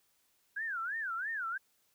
sine tone with vibrato, 1561 Hz, G6, 8 cents flat, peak -34 dBFS, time 0.56-1.58 s, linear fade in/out 10 ms, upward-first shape sine, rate 3 Hz, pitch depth 280 cents each way, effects white hiss -73 dBFS RMS until 1.94 s

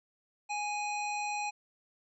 harmonic tone, 830.6 Hz, G#5, in tune, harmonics 1 / 3 / 5 / 7 / 9, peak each -34 / -37 / -47 / -49 / -47 dBFS, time 0.49-1.51 s, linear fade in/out 20 ms, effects none

